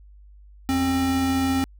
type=tone pair together; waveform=square; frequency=83.91 / 266.4 Hz; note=E2 / C4; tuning=+31 / +31 cents; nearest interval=octave + minor sixth; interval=2000 cents; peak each=-30 / -21 dBFS; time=0.69-1.64 s; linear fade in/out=0 ms; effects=added 50 Hz sine -45 dBFS peak until 1.79 s